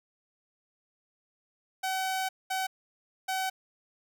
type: tone bursts at uneven times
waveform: sawtooth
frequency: 758 Hz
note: F#5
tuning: 42 cents sharp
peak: -25 dBFS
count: 3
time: 1.83-2.29 / 2.5-2.67 / 3.28-3.5 s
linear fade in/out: 10 ms
effects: none